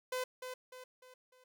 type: tone with echo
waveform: sawtooth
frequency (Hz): 508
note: B4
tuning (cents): +49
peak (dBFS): -31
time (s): 0.12-0.24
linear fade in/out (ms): 5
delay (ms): 300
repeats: 4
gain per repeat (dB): -7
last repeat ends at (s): 1.44
effects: none